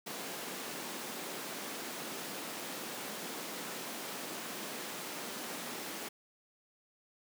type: high-pass noise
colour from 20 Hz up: pink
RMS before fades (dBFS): -42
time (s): 0.06-6.09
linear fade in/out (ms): 10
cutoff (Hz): 200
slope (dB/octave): 24
effects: none